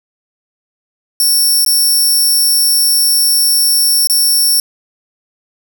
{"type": "tone with dropouts", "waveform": "10% pulse", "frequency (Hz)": 5450, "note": "F8", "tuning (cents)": -43, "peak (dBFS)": -3, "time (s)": [1.2, 4.6], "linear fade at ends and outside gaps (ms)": 1, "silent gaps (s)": [[1.649, 1.662], [4.072, 4.098]], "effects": []}